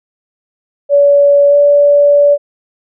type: tone with pitch glide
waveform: sine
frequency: 570 to 576.6 Hz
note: C#5 to D5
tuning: +48 to -32 cents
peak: -4 dBFS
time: 0.89-2.38 s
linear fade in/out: 50 ms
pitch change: +20 cents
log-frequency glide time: 1.49-1.55 s
effects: none